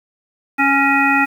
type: harmonic tone with a mistuned harmonic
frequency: 277.2 Hz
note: C#4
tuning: in tune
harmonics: 1 / 3 / 5 / 7 / 9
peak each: -18 / -18 / -18 / -18 / -18 dBFS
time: 0.58-1.26 s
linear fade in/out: 20 ms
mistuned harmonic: 7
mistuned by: -28 cents
effects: 7-bit